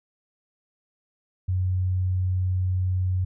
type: tone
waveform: sine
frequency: 92.2 Hz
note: F#2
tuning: 6 cents flat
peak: -21 dBFS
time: 1.48-3.25 s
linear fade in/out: 10 ms
effects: none